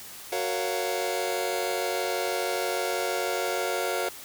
sawtooth chord, Gb major seventh, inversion none, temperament just, 370 / 462.5 / 555 / 693.7 Hz, Gb4 / Bb4 / Db5 / F5, 0 / -14 / +2 / -12 cents, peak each -28 dBFS, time 0.32-4.09 s, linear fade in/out 5 ms, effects white hiss -43 dBFS RMS until 4.24 s

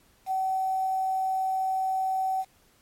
sine tone with quantisation, 760 Hz, F#5, 46 cents sharp, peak -24 dBFS, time 0.26-2.45 s, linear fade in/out 50 ms, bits 8, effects pink hiss -62 dBFS RMS until 2.81 s + MP3 64 kbps

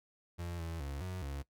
35% pulse tone with pitch steps, 86.3 / 82.8 / 70.1 / 92.1 / 69.8 Hz, F2 / E2 / C#2 / F#2 / C#2, -20 / +8 / +20 / -7 / +13 cents, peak -37 dBFS, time 0.38-1.43 s, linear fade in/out 20 ms, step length 210 ms, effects noise-tail reverb RT60 0.1 s tail -19 dB re dry

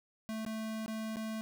square tone with dropouts, 220 Hz, A3, in tune, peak -37 dBFS, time 0.29-1.41 s, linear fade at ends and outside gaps 0 ms, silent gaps 0.45-0.463 / 0.861-0.88 / 1.159-1.168 s, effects none

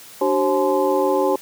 sine tone cluster, 294.9 / 381.2 / 534 / 854 / 1035 Hz, D4 / G4 / C5 / G#5 / C6, +7 / -48 / +35 / +48 / -19 cents, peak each -24 / -20 / -20 / -23 / -27 dBFS, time 0.21-1.36 s, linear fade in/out 5 ms, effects white hiss -42 dBFS RMS until 1.41 s + high-pass 100 Hz 12 dB/octave

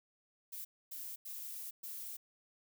violet noise bursts at uneven times, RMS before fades -45 dBFS, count 4, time 0.52-0.65 / 0.91-1.16 / 1.25-1.71 / 1.83-2.17 s, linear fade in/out 10 ms, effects none

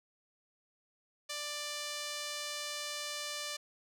sawtooth tone with band-pass filter, 590 Hz, D5, 8 cents sharp, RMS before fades -40 dBFS, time 1.29-3.57 s, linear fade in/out 10 ms, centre 5200 Hz, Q 0.89, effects none

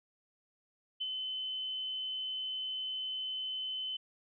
sine tone with ADSR envelope, 3044 Hz, F#7, 48 cents sharp, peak -32 dBFS, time 1-3.97 s, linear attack 16 ms, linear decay 37 ms, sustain -3 dB, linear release 8 ms, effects none

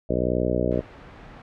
harmonic tone, 61.3 Hz, B1, 12 cents flat, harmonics 1 / 2 / 3 / 4 / 5 / 6 / 7 / 8 / 9 / 10, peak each -30 / -30 / -30 / -30 / -30 / -30 / -30 / -30 / -30 / -30 dBFS, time 0.09-0.81 s, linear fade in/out 10 ms
pink noise, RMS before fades -43 dBFS, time 0.71-1.42 s, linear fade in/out 5 ms
effects low-pass 2000 Hz 12 dB/octave

